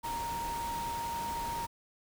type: tone in noise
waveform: sine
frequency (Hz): 932.3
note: A#5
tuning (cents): 0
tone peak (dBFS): -34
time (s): 0.03-1.67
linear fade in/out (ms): 20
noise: pink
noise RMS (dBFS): -42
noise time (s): 0.03-1.67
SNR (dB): +5
effects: none